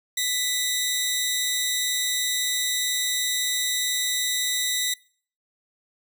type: tone pair together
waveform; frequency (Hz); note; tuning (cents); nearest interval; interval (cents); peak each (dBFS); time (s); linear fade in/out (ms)
15% pulse; 1983 / 3743; B6 / A#7; +7 / +6; major seventh; 1099; -21 / -18; 0.17-4.94; 5
effects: noise-tail reverb RT60 0.5 s tail -23 dB re dry